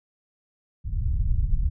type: low-pass noise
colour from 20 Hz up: pink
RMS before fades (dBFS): -23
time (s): 0.84-1.7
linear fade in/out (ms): 20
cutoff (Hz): 110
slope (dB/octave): 24
effects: none